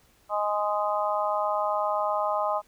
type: harmonic tone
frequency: 207.7 Hz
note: G#3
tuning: in tune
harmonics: 3 / 4 / 5 / 6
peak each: -28 / -29 / -30 / -31 dBFS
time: 0.29-2.62 s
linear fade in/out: 50 ms
effects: pink hiss -62 dBFS RMS until 2.67 s